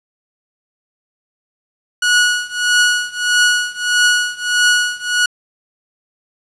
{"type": "tone with tremolo", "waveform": "sawtooth", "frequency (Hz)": 1461, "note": "F#6", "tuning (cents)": -22, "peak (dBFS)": -5, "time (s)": [2.02, 5.26], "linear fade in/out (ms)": 5, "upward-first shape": "triangle", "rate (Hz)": 1.6, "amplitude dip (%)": 95, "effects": ["resampled to 22050 Hz", "7-bit"]}